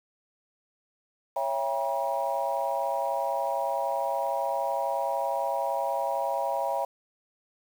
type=chord; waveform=sine; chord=C# diminished seventh; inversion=none; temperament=just; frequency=554.4 / 665.2 / 798.3 / 957.9 Hz; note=C#5 / E5 / G5 / Bb5; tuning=0 / +16 / +31 / +47 cents; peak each=-31 dBFS; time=1.36-6.85 s; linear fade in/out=5 ms; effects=tanh soft clip ceiling -15 dBFS + 8-bit